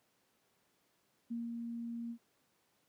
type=tone with ADSR envelope; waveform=sine; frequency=233.7 Hz; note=A#3; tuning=5 cents sharp; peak=-35 dBFS; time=1.3-2.18 s; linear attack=15 ms; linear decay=180 ms; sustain=-3 dB; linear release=74 ms; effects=pink hiss -75 dBFS RMS until 2.88 s + high-pass 150 Hz 12 dB/octave